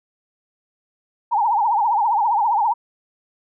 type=tone with vibrato; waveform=sine; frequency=880 Hz; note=A5; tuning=in tune; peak=-15 dBFS; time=1.31-2.74 s; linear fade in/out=20 ms; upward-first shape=triangle; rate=15 Hz; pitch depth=190 cents each way; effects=none